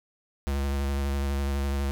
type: tone with vibrato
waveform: square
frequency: 69.5 Hz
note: C#2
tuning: 5 cents sharp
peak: -26 dBFS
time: 0.47-1.91 s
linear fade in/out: 0 ms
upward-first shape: square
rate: 12 Hz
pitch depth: 21 cents each way
effects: none